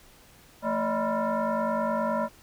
sine tone with frequency modulation, 174.61 Hz, F3, in tune, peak -24 dBFS, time 0.62-2.29 s, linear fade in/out 50 ms, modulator 399 Hz, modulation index 2.6, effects pink hiss -55 dBFS RMS until 2.42 s

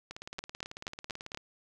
two click trains, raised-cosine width 0.2 ms, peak -18 / -24 dBFS, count 5 / 24, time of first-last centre 0.39-1.347 / 0.11-1.374 s, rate 4.18 / 18.2 Hz, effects none

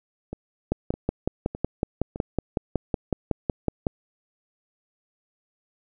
two click trains, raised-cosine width 2 ms, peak -9 / -19 dBFS, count 18 / 4, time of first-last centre 0.72-3.868 / 0.33-2.159 s, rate 5.4 / 1.64 Hz, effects none

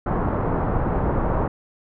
pink low-pass noise, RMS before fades -22 dBFS, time 0.06-1.48 s, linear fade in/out 5 ms, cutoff 1200 Hz, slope 24 dB/octave, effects none

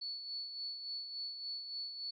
sine tone with tremolo, 4435 Hz, C#8, in tune, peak -38 dBFS, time 0.01-2.11 s, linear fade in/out 10 ms, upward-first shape sine, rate 3.5 Hz, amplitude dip 50%, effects none

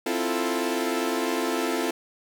sawtooth chord, F major seventh, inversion second, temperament equal, 261.6 / 329.6 / 349.2 / 440 Hz, C4 / E4 / F4 / A4, 0 / 0 / 0 / 0 cents, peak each -26 dBFS, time 0.06-1.91 s, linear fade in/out 5 ms, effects none

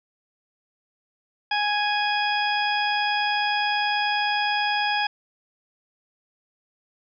harmonic tone, 830.6 Hz, G#5, in tune, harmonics 1 / 2 / 3 / 4 / 6, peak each -24 / -27 / -29 / -30 / -32 dBFS, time 1.51-5.07 s, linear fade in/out 5 ms, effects none

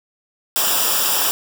white noise with comb filter, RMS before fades -18 dBFS, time 0.56-1.31 s, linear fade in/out 0 ms, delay 0.47 ms, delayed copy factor -0.75, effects none

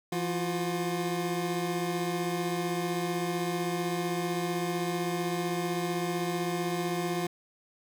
25% pulse tone pair together, 170.6 / 356.9 Hz, F3 / F4, -40 / +38 cents, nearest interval octave + minor second, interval 1278 cents, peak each -28 dBFS, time 0.12-7.27 s, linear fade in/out 5 ms, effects none

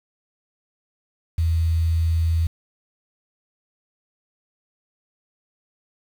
sine tone with quantisation, 82.3 Hz, E2, 2 cents flat, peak -17 dBFS, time 1.38-2.47 s, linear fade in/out 5 ms, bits 7, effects none

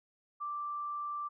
sine tone, 1174.7 Hz, D6, in tune, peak -35 dBFS, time 0.4-1.29 s, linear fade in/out 20 ms, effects none

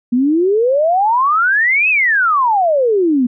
sine exponential two-way sweep, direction up then down, 235.2 to 2637 to 235.2 Hz, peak -10 dBFS, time 0.12-3.27 s, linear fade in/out 10 ms, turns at 1.89 s, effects none

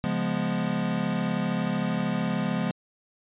square chord, C# dominant seventh, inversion none, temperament equal, 138.59 / 174.61 / 207.7 / 246.9 Hz, C#3 / E#3 / G#3 / B3, 0 / 0 / 0 / 0 cents, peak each -35 / -30 / -30 / -32 dBFS, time 0.04-2.71 s, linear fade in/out 0 ms, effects resampled to 8000 Hz

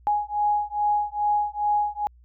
sine beating tone pair, 830.6 / 833 Hz, G#5 / G#5, 0 / +5 cents, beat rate 2.4 Hz, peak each -24 dBFS, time 0.07-2.07 s, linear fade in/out 0 ms, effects added 60 Hz sine -50 dBFS peak until 2.24 s

